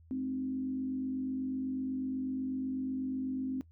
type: tone with frequency modulation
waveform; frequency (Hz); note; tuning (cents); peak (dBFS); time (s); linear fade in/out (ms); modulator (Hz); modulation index
sine; 261.3; C4; -2; -32; 0.11-3.61; 0; 48.1; 0.47
effects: noise-tail reverb RT60 0.1 s tail -19 dB re dry + added 82 Hz sine -56 dBFS peak until 3.71 s